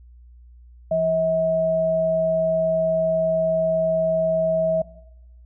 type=tone pair together; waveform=sine; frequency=170 / 641.8 Hz; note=F3 / E5; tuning=-46 / -46 cents; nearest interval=octave + major seventh; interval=2300 cents; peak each=-29 / -18 dBFS; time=0.91-4.82 s; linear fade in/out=5 ms; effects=noise-tail reverb RT60 0.9 s tail -17 dB re dry + added 60 Hz sine -44 dBFS peak until 5.45 s